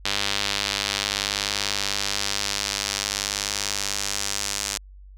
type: tone with band-pass filter sweep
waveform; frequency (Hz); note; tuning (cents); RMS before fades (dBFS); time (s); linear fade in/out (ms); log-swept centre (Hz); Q
sawtooth; 100.5; G2; +44; -27; 0.05-4.78; 5; 3900 to 6600; 1.5
effects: added 48 Hz sine -42 dBFS peak until 5.17 s